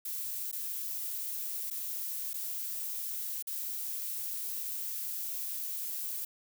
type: noise with dropouts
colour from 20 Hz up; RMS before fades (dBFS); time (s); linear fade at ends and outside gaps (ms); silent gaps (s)
violet; -37; 0.05-6.25; 5; 0.515-0.526 / 1.702-1.709 / 2.334-2.34 / 3.425-3.47
effects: none